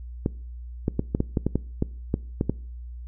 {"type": "clicks", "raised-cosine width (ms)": 3, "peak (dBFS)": -9, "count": 12, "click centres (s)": [0.261, 0.881, 0.994, 1.149, 1.204, 1.372, 1.466, 1.556, 1.824, 2.141, 2.411, 2.496], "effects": ["noise-tail reverb RT60 0.5 s tail -23 dB re dry", "added 60 Hz sine -35 dBFS peak until 3.07 s"]}